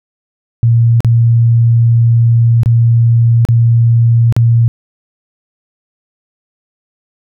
sine tone with dropouts, 116.54 Hz, A#2, in tune, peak -5 dBFS, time 0.63-4.68 s, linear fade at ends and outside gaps 0 ms, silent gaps 1.005-1.047 / 2.633-2.659 / 3.451-3.487 / 4.325-4.365 s, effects none

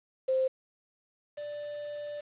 sine / triangle tone pair in turn, 523.3 / 588.1 Hz, C5 / D5, 0 / +2 cents, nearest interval major second, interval 202 cents, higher second, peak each -24 / -34 dBFS, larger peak first, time 0.28-0.48 / 1.37-2.21 s, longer second, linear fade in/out 10 ms, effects resampled to 8000 Hz + 9-bit

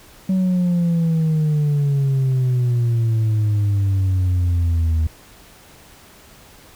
sine exponential sweep, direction down, 190 to 78.8 Hz, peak -12 dBFS, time 0.29-5.07 s, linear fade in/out 5 ms, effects tanh soft clip ceiling -14 dBFS + pink hiss -46 dBFS RMS until 6.75 s

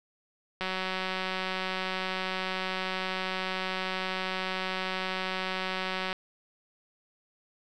click train, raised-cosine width 0.3 ms, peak -16 dBFS, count 1033, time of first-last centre 0.61-6.129 s, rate 187 Hz, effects none

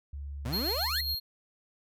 sine tone with pitch glide, 70.8 to 72.2 Hz, C#2 to D2, +37 to -29 cents, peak -36 dBFS, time 0.13-1.15 s, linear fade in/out 5 ms, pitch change +34 cents, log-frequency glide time 0.68-0.99 s
30% pulse exponential sweep, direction up, 107.4 to 2057 Hz, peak -30 dBFS, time 0.45-1.01 s, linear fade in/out 5 ms
square tone with tremolo, 4244 Hz, C8, 24 cents sharp, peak -29 dBFS, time 0.52-1.2 s, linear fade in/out 20 ms, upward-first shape sine, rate 7.2 Hz, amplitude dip 40%
effects none

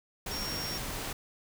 sine tone in noise, 5550 Hz, F8, 12 cents flat, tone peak -36 dBFS, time 0.31-0.78 s, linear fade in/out 5 ms, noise pink, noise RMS -37 dBFS, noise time 0.26-1.13 s, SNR -2 dB, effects none

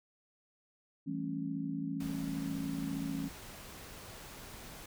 sine chord, A dominant seventh, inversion second, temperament just, 165 / 198 / 220 / 275 Hz, E3 / G3 / A3 / C#4, +2 / +18 / 0 / -14 cents, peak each -40 / -43 / -43 / -37 dBFS, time 1.06-3.29 s, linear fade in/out 20 ms
pink noise, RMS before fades -49 dBFS, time 2-4.86 s, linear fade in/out 5 ms
effects none

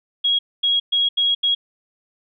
sine tone bursts at uneven times, 3304 Hz, G#7, 10 cents flat, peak -15 dBFS, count 5, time 0.24-0.39 / 0.63-0.8 / 0.92-1.09 / 1.17-1.35 / 1.43-1.55 s, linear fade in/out 10 ms, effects none

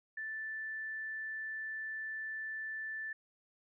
sine tone, 1760 Hz, A6, in tune, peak -38 dBFS, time 0.17-3.13 s, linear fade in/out 5 ms, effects none

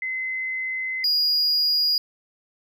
sine / triangle tone pair in turn, 2049 / 4873 Hz, C7 / D#8, -37 / -37 cents, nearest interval octave + minor third, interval 1500 cents, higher second, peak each -25 / -17 dBFS, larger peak second, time 0.02-1.04 / 1.04-1.98 s, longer first, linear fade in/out 2 ms, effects none

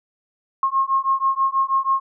sine beating tone pair, 1074 / 1080.2 Hz, C6 / C#6, +45 / -45 cents, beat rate 6.2 Hz, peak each -20 dBFS, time 0.63-2 s, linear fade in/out 2 ms, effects none

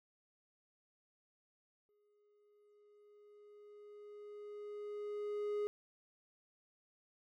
triangle tone with exponential growth, 415.3 Hz, G#4, in tune, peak -32 dBFS, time 1.89-5.67 s, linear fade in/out 0 ms, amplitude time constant 820 ms, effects none

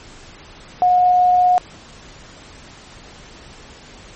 sine tone, 724 Hz, F#5, 38 cents flat, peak -10 dBFS, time 0.82-1.58 s, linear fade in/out 0 ms, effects pink hiss -41 dBFS RMS until 4.15 s + MP3 32 kbps

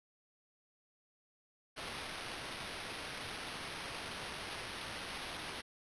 blue noise with sample-and-hold, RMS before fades -44 dBFS, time 1.76-5.62 s, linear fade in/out 20 ms, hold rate 7350 Hz, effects resampled to 24000 Hz

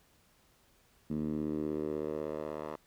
10% pulse tone with band-pass filter sweep, 76.3 Hz, D#2, 33 cents flat, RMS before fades -36 dBFS, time 1.1-2.76 s, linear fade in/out 5 ms, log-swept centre 220 to 770 Hz, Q 2.3, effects pink hiss -67 dBFS RMS until 2.86 s

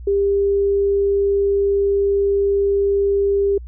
sine tone, 398.8 Hz, G4, 30 cents sharp, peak -14 dBFS, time 0.07-3.58 s, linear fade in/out 5 ms, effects added 60 Hz sine -31 dBFS peak until 3.67 s

